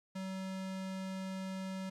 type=tone; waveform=square; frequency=189.8 Hz; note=F#3; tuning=44 cents sharp; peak=-39 dBFS; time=0.15-1.9 s; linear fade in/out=10 ms; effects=low-pass 9000 Hz 12 dB/octave + 12-bit